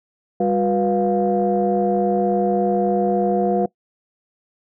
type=tone cluster; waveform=sine; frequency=198.3 / 363.9 / 487.3 / 704 Hz; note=G3 / F#4 / B4 / F5; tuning=+20 / -29 / -23 / +14 cents; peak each=-21 dBFS; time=0.4-3.66 s; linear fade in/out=5 ms; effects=noise-tail reverb RT60 0.1 s tail -21 dB re dry + tanh soft clip ceiling -7 dBFS